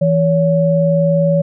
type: tone pair together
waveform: sine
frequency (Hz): 164.81 / 564.7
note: E3 / C#5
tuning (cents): 0 / +32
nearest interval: octave + major sixth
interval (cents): 2132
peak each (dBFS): -13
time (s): 0.01-1.42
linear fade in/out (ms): 10
effects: none